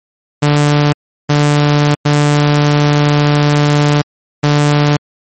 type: tone bursts at uneven times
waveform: sawtooth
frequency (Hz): 146.83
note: D3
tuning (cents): 0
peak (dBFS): -4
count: 4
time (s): 0.42-0.93 / 1.29-1.95 / 2.05-4.02 / 4.43-4.97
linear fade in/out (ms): 10
effects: MP3 32 kbps